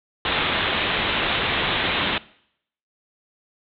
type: low-pass noise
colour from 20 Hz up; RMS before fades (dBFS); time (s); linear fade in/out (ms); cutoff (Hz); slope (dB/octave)
white; -23; 0.25-2.18; 2; 3800; 96
effects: noise-tail reverb RT60 0.7 s tail -21 dB re dry